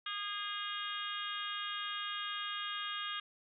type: harmonic tone with a mistuned harmonic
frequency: 408.9 Hz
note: G#4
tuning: 27 cents flat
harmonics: 3 / 4 / 5 / 6 / 7 / 8 / 9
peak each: -42 / -44 / -49 / -52 / -45 / -43 / -47 dBFS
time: 0.06-3.2 s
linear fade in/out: 5 ms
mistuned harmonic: 5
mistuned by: +34 cents
effects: none